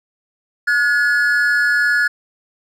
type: tone pair together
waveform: triangle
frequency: 1445.2 / 1703 Hz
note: F#6 / G#6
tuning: -41 / +43 cents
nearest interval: minor third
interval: 284 cents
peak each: -14 dBFS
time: 0.67-2.08 s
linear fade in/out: 10 ms
effects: none